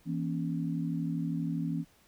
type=chord; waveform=sine; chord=A# diminished; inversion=second; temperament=equal with one note detuned; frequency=164.81 / 237.3 / 277.2 Hz; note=E3 / A#3 / C#4; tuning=0 / +31 / 0 cents; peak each=-32 / -37 / -35 dBFS; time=0.05-1.85 s; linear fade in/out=50 ms; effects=pink hiss -64 dBFS RMS until 2.07 s